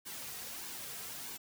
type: noise with flanger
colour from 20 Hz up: white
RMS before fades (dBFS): -44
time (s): 0.05-1.38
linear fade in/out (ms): 20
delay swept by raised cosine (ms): 1.5 to 3.5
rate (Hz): 1.6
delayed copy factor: -0.55
effects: none